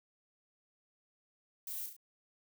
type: noise with echo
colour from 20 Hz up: violet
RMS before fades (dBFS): -42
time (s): 1.67-1.86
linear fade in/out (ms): 2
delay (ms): 35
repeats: 3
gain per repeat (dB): -5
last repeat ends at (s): 1.965
effects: none